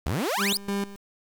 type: exponential sweep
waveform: sawtooth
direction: up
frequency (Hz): 61.74 to 5260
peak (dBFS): -21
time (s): 0.06-0.57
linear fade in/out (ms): 0
type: tone with tremolo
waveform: 30% pulse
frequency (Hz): 199.8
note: G3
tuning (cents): +33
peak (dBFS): -23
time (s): 0.37-0.99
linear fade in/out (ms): 50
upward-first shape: square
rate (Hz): 3.2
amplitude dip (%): 80
effects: 7-bit